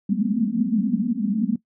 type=band-pass noise; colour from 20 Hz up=pink; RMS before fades=-22 dBFS; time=0.09-1.56 s; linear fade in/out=5 ms; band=190 to 250 Hz; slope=96 dB/octave; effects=noise-tail reverb RT60 0.1 s tail -19 dB re dry